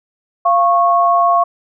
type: tone pair together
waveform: sine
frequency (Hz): 693 / 1100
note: F5 / C#6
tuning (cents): -14 / -14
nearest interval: minor sixth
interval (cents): 800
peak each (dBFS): -12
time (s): 0.45-1.44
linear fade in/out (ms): 10
effects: none